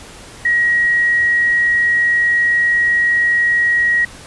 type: tone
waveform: sine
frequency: 1900 Hz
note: A#6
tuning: 33 cents sharp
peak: -11 dBFS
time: 0.45-4.05 s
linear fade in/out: 5 ms
effects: pink hiss -37 dBFS RMS until 4.26 s + resampled to 24000 Hz